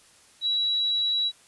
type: tone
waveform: sine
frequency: 3903 Hz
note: B7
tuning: 21 cents flat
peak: -22 dBFS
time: 0.41-1.32 s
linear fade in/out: 50 ms
effects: white hiss -56 dBFS RMS until 1.47 s + resampled to 24000 Hz

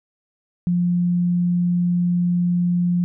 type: tone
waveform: sine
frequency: 175.9 Hz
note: F3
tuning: 13 cents sharp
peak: -16 dBFS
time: 0.67-3.04 s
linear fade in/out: 0 ms
effects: none

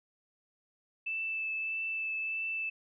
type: tone with vibrato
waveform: sine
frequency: 2637 Hz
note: E7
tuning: in tune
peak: -32 dBFS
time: 1.06-2.7 s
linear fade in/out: 10 ms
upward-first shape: triangle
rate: 1.6 Hz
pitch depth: 13 cents each way
effects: none

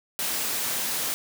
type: high-pass noise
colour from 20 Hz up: white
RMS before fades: -28 dBFS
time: 0.19-1.14 s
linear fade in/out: 0 ms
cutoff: 130 Hz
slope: 12 dB/octave
effects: none

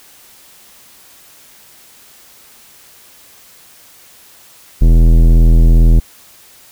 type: tone with tanh clipping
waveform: sine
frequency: 41.2 Hz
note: E1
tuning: in tune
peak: -6 dBFS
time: 4.81-6 s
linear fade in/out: 10 ms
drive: 16 dB
effects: white hiss -43 dBFS RMS until 6.71 s

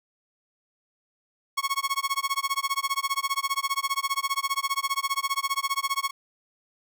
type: tone with tremolo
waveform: sawtooth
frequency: 1101 Hz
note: C#6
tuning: 12 cents flat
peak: -18 dBFS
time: 1.57-6.11 s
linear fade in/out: 10 ms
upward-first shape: sine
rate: 15 Hz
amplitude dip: 100%
effects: none

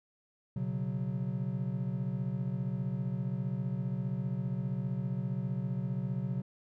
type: chord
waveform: triangle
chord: B suspended second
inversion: none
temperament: equal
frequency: 123.47 / 138.59 / 185 Hz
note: B2 / C#3 / F#3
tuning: 0 / 0 / 0 cents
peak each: -34 dBFS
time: 0.56-6.42 s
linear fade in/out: 5 ms
effects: none

